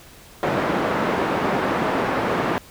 pink band-pass noise, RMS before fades -22 dBFS, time 0.43-2.58 s, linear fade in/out 0 ms, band 220 to 1500 Hz, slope 12 dB/octave, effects pink hiss -46 dBFS RMS until 2.7 s

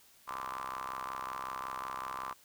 sawtooth ring-modulated tone, 65.41 Hz, C2, in tune, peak -31 dBFS, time 0.27-2.34 s, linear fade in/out 20 ms, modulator 1100 Hz, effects white hiss -62 dBFS RMS until 2.44 s

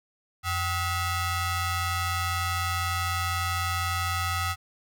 sawtooth ring-modulated tone, 682 Hz, F5, 41 cents flat, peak -19 dBFS, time 0.43-4.56 s, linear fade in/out 50 ms, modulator 594 Hz, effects none

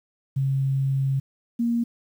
sine tone pair in turn, 135.5 / 234.7 Hz, C#3 / A#3, -39 / +12 cents, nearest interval minor seventh, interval 951 cents, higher second, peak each -20 / -20 dBFS, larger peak neither, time 0.36-1.2 / 1.59-1.84 s, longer first, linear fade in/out 10 ms, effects 9-bit

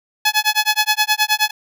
10% pulse tone with tremolo, 852 Hz, G#5, 44 cents sharp, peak -3 dBFS, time 0.25-1.51 s, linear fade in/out 5 ms, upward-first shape sine, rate 9.5 Hz, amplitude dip 100%, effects none

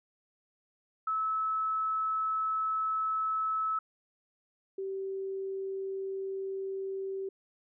sine tone pair in turn, 1300 / 386.5 Hz, E6 / G4, -24 / -24 cents, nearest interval octave + major sixth, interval 2100 cents, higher first, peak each -28 / -33 dBFS, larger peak first, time 1.07-3.79 / 4.78-7.29 s, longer first, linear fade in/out 5 ms, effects none

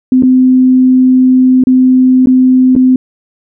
sine tone with dropouts, 256.5 Hz, C4, 34 cents flat, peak -3 dBFS, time 0.12-2.96 s, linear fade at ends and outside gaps 2 ms, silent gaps 0.224-0.233 / 1.638-1.67 / 2.259-2.271 / 2.753-2.762 s, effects none

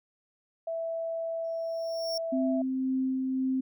sine tone, 659.3 Hz, E5, in tune, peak -30 dBFS, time 0.67-2.62 s, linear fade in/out 5 ms
45% pulse tone with exponential growth, 5480 Hz, F8, 34 cents flat, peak -31 dBFS, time 1.44-2.18 s, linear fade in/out 5 ms, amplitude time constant 160 ms
sine tone with tremolo, 261.6 Hz, C4, in tune, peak -25 dBFS, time 2.32-3.61 s, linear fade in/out 10 ms, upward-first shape sine, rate 1.9 Hz, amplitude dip 25%
effects none

